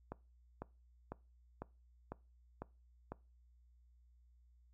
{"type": "click train", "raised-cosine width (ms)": 1, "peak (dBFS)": -29, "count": 7, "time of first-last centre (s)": [0.12, 3.12], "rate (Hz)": 2, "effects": ["noise-tail reverb RT60 0.3 s tail -22 dB re dry", "added 60 Hz sine -64 dBFS peak until 4.73 s"]}